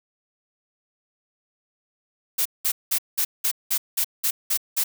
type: noise bursts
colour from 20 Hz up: blue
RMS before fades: -22 dBFS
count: 10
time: 2.38-4.84 s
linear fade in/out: 10 ms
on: 75 ms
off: 190 ms
effects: none